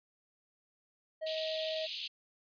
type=tone; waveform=triangle; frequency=633 Hz; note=D#5; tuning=30 cents sharp; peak=-33 dBFS; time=1.21-1.87 s; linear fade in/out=20 ms
type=band-pass noise; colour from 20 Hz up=white; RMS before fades=-41 dBFS; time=1.26-2.08 s; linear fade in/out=10 ms; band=2700 to 4400 Hz; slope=48 dB/octave
effects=resampled to 11025 Hz